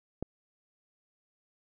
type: click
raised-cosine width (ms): 2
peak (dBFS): -20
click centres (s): 0.226
effects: none